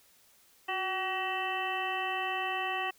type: harmonic tone with a mistuned harmonic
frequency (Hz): 379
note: F#4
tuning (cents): +42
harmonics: 1 / 2 / 3 / 4 / 5 / 7 / 8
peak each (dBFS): -41 / -35 / -38 / -47 / -37 / -37 / -42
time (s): 0.68-2.91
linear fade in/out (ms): 10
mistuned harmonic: 1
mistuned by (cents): -57
effects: white hiss -63 dBFS RMS until 2.98 s